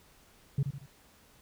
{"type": "tone with echo", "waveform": "sine", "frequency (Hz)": 138.59, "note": "C#3", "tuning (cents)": 0, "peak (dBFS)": -22, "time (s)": [0.58, 0.63], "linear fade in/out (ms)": 5, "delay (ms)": 77, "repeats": 3, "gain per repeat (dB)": -8, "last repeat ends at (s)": 0.861, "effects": ["tanh soft clip ceiling -23 dBFS", "pink hiss -61 dBFS RMS until 1.41 s"]}